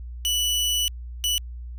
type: tone bursts at uneven times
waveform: sawtooth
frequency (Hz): 2960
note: F#7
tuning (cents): 0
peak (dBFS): -18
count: 2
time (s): 0.25-0.88 / 1.24-1.38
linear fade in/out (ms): 0
effects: added 60 Hz sine -33 dBFS peak until 1.78 s